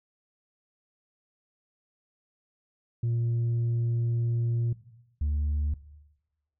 sine tone pair in turn, 117.3 / 73.89 Hz, A#2 / D2, +11 / +11 cents, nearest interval minor sixth, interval 800 cents, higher first, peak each -22 dBFS, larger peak neither, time 3.03-4.73 / 5.21-5.74 s, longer first, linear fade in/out 5 ms, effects noise-tail reverb RT60 1.0 s tail -18 dB re dry + tanh soft clip ceiling -23 dBFS

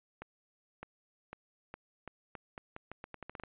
accelerating click train, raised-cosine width 0.5 ms, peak -28 dBFS, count 16, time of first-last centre 0.22-3.436 s, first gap 610 ms, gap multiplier 0.82, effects resampled to 8000 Hz

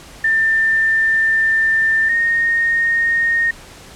sine tone pair in turn, 1790 / 1849.9 Hz, A6 / A#6, +29 / -14 cents, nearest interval minor second, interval 57 cents, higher second, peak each -12 / -13 dBFS, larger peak first, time 0.24-2.09 / 2.09-3.51 s, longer first, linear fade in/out 5 ms, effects pink hiss -39 dBFS RMS until 3.95 s + low-pass 10000 Hz 12 dB/octave

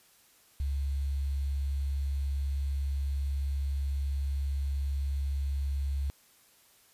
sine tone with quantisation, 69.4 Hz, C#2, 3 cents sharp, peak -28 dBFS, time 0.6-6.1 s, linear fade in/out 0 ms, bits 9, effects white hiss -62 dBFS RMS until 6.93 s + resampled to 32000 Hz

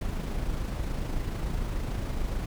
brown noise with amplitude modulation, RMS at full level -29 dBFS, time 0.01-2.46 s, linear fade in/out 5 ms, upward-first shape sine, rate 26.9 Hz, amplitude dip 35%, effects none

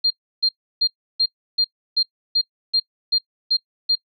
sine tone bursts, 4201 Hz, C8, 6 cents sharp, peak -14 dBFS, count 11, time 0.04-3.955 s, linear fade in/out 10 ms, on 65 ms, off 320 ms, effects noise-tail reverb RT60 0.1 s tail -23 dB re dry

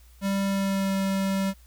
square tone with pitch glide, 196.5 to 193.91 Hz, G3 to G3, +4 to -19 cents, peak -24 dBFS, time 0.21-1.54 s, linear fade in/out 50 ms, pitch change -23 cents, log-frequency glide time 0.45-0.94 s, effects added 60 Hz sine -50 dBFS peak until 1.66 s + white hiss -60 dBFS RMS until 1.66 s

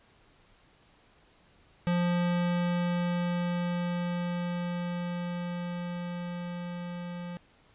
square tone with level ramp, 175.3 Hz, F3, 7 cents sharp, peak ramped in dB -25 to -37 dBFS, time 1.87-7.37 s, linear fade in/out 0 ms, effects pink hiss -62 dBFS RMS until 7.74 s + resampled to 8000 Hz

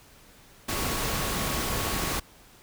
sine tone in noise, 1108.7 Hz, C#6, in tune, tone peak -39 dBFS, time 0.68-2.2 s, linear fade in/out 10 ms, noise pink, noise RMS -29 dBFS, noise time 0.68-2.2 s, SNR -13 dB, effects pink hiss -54 dBFS RMS until 2.62 s

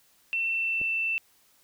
sine tone with pitch glide, 2693 to 2670 Hz, E7 to E7, +36 to +22 cents, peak -25 dBFS, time 0.33-1.18 s, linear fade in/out 0 ms, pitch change -14 cents, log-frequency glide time 0.44-0.93 s
clicks, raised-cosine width 2 ms, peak -39 / -29 dBFS, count 2, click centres 0.806 / 0.815 s
effects white hiss -63 dBFS RMS until 1.63 s

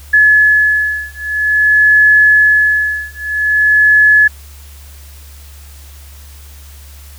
sine beating tone pair, 1708 / 1708.5 Hz, G#6 / G#6, +48 / +49 cents, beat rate 0.5 Hz, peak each -10 dBFS, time 0.13-4.28 s, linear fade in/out 10 ms, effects added 71 Hz sine -33 dBFS peak until 7.18 s + white hiss -41 dBFS RMS until 7.18 s

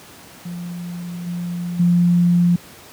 sine tone with level steps, 174.61 Hz, F3, in tune, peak -26 / -22 / -11 dBFS, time 0.45-2.56 s, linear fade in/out 5 ms, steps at 1.26 / 1.79 s, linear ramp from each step 10 ms, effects pink hiss -42 dBFS RMS until 2.92 s + high-pass 100 Hz 12 dB/octave

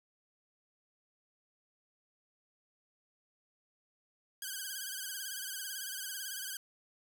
5% pulse tone with vibrato, 1568 Hz, G6, in tune, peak -28 dBFS, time 4.42-6.57 s, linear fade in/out 2 ms, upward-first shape sine, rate 18 Hz, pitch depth 87 cents each way, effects none

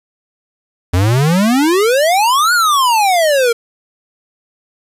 square exponential two-way sweep, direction up then down, 85.1 to 1480 to 454 Hz, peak -10 dBFS, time 0.93-3.53 s, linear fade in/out 10 ms, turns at 2.53 s, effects resampled to 32000 Hz + 7-bit

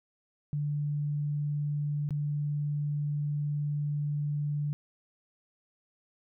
sine tone with dropouts, 146.83 Hz, D3, in tune, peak -28 dBFS, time 0.53-4.73 s, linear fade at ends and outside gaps 0 ms, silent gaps 2.09-2.107 s, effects none

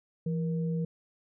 sine tone pair together, 166.7 / 471.5 Hz, E3 / A#4, +20 / +20 cents, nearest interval octave + tritone, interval 1800 cents, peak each -28 / -38 dBFS, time 0.26-0.85 s, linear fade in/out 5 ms, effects none

